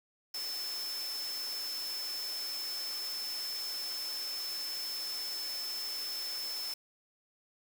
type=tone in noise; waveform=sine; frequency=5274 Hz; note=E8; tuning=in tune; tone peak=-36 dBFS; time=0.34-6.74 s; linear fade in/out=5 ms; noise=white; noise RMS=-44 dBFS; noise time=0.34-6.74 s; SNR=+5 dB; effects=high-pass 300 Hz 12 dB/octave